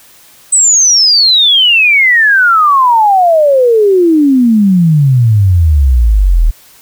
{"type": "exponential sweep", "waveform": "sine", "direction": "down", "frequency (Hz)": [8230, 37.53], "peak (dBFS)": -4, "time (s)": [0.52, 6.51], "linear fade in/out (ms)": 10, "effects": ["white hiss -41 dBFS RMS until 6.81 s"]}